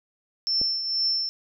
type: tone with tremolo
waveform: sine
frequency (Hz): 5360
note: E8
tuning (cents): +28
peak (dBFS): -20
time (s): 0.47-1.29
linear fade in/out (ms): 0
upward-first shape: triangle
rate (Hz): 2.1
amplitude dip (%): 60
type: clicks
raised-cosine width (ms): 2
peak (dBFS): -32 / -23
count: 2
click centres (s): 0.611 / 0.615
effects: none